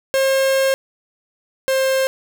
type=tone pair in turn; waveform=45% pulse; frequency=536 / 530.1 Hz; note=C5 / C5; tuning=+42 / +23 cents; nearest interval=unison; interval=19 cents; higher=first; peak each=-14 / -15 dBFS; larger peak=first; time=0.14-0.74 / 1.68-2.07 s; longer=first; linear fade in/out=0 ms; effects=none